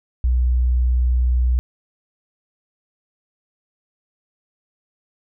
sine tone, 61.74 Hz, B1, in tune, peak -14 dBFS, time 0.24-1.59 s, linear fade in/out 0 ms, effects none

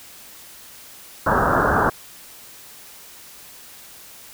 white low-pass noise, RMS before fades -18 dBFS, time 1.26-1.9 s, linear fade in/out 10 ms, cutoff 1600 Hz, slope 96 dB/octave, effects white hiss -43 dBFS RMS until 4.33 s

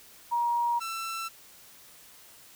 sine / sawtooth tone pair in turn, 948 / 1338 Hz, A#5 / E6, +29 / +25 cents, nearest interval tritone, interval 596 cents, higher second, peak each -24 / -29 dBFS, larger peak first, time 0.31-0.8 / 0.8-1.29 s, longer neither, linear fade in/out 20 ms, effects white hiss -53 dBFS RMS until 2.55 s

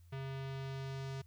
square tone with low-pass filter sweep, 134.9 Hz, C#3, 47 cents flat, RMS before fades -42 dBFS, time 0.12-1.22 s, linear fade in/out 10 ms, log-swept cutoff 3000 to 5900 Hz, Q 1.2, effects added 86 Hz sine -57 dBFS peak until 1.26 s + white hiss -75 dBFS RMS until 1.26 s

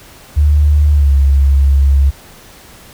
sine tone with pitch glide, 73.9 to 68.95 Hz, D2 to C#2, +11 to -9 cents, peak -6 dBFS, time 0.36-2.11 s, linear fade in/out 20 ms, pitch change -120 cents, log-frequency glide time 0.92-1.13 s, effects pink hiss -39 dBFS RMS until 2.93 s

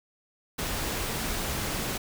pink noise, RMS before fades -31 dBFS, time 0.58-1.98 s, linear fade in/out 10 ms, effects none

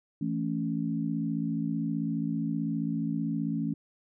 sine chord, A major, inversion second, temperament equal with one note detuned, 164.81 / 220 / 278.6 Hz, E3 / A3 / C#4, 0 / 0 / +9 cents, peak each -32 dBFS, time 0.21-3.74 s, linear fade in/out 5 ms, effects none

